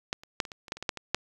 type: clicks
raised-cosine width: 0.2 ms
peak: -12 / -29 / -7 / -24 / -24 / -28 / -14 / -27 / -18 / -9 / -20 / -7 dBFS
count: 12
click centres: 0.129 / 0.235 / 0.402 / 0.452 / 0.518 / 0.682 / 0.721 / 0.77 / 0.826 / 0.892 / 0.973 / 1.146 s
effects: 8-bit